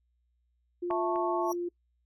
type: tone with pitch glide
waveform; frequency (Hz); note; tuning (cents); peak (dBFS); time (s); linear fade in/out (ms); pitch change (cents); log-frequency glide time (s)
sine; 351.3 to 349.1; F4 to F4; +10 to -1; -30; 0.82-1.69; 10; -11; 1.22-1.51
type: harmonic tone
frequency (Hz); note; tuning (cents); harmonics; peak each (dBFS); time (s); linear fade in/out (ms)
220.4; A3; +3; 3 / 4 / 5; -32 / -33 / -34; 0.9-1.52; 5
type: clicks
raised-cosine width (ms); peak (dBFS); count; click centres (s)
0.5; -25 / -31; 2; 0.909 / 1.159
type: tone with exponential growth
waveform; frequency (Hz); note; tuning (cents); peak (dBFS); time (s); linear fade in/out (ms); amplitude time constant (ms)
sawtooth; 5790; F#8; -38; -34; 1.41-1.53; 2; 24
effects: noise-tail reverb RT60 0.1 s tail -24 dB re dry + added 60 Hz sine -70 dBFS peak until 2.05 s